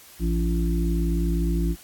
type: harmonic tone with a mistuned harmonic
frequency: 56.5 Hz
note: A1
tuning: 47 cents sharp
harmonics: 1 / 3 / 5 / 6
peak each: -22 / -26 / -32 / -31 dBFS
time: 0.19-1.76 s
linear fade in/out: 50 ms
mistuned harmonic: 5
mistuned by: -17 cents
effects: white hiss -48 dBFS RMS until 1.83 s + AAC 64 kbps